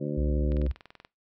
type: harmonic tone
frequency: 73.42 Hz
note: D2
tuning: in tune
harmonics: 2 / 3 / 4 / 5 / 6 / 7 / 8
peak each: -32 / -35 / -34 / -35 / -48 / -38 / -43 dBFS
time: 0-0.68 s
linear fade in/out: 20 ms
type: tone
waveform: sine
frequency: 65.1 Hz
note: C2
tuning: 8 cents flat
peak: -25 dBFS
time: 0.17-0.72 s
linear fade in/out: 10 ms
type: click train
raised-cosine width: 0.3 ms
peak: -30 dBFS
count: 12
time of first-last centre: 0.52-1.049 s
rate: 20.8 Hz
effects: noise-tail reverb RT60 0.2 s tail -21 dB re dry